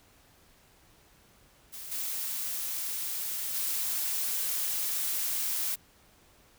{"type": "noise with level steps", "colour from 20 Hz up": "blue", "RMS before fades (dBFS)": [-42, -34, -31], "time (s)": [1.72, 5.76], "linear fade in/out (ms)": 20, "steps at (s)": [1.91, 3.54], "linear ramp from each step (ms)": 10, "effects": ["pink hiss -61 dBFS RMS until 6.58 s"]}